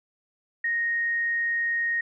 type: tone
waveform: sine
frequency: 1864.7 Hz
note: A#6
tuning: in tune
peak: -23 dBFS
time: 0.64-2.01 s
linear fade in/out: 5 ms
effects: none